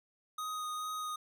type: tone with vibrato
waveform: square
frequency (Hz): 1246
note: D#6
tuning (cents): +2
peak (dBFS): -37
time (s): 0.38-1.16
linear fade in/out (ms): 5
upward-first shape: sine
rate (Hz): 2.3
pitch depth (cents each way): 11
effects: none